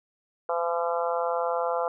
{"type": "harmonic tone", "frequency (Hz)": 170, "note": "F3", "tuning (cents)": -46, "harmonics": [3, 4, 5, 6, 7, 8], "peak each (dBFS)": [-28, -30, -32, -34, -35, -36], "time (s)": [0.49, 1.88], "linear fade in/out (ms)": 2, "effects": []}